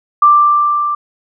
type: tone with level ramp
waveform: sine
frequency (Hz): 1179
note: D6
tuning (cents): +6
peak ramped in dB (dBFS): -3 to -14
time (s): 0.22-0.95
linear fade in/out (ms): 5
effects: none